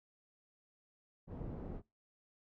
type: low-pass noise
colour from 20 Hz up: pink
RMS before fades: -44 dBFS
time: 1.27-1.82 s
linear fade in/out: 50 ms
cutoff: 470 Hz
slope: 12 dB/octave
effects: noise-tail reverb RT60 0.2 s tail -20 dB re dry